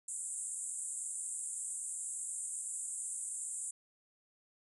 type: band-pass noise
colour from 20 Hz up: white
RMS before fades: -41 dBFS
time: 0.08-3.71 s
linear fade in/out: 5 ms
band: 7300 to 9700 Hz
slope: 96 dB/octave
effects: none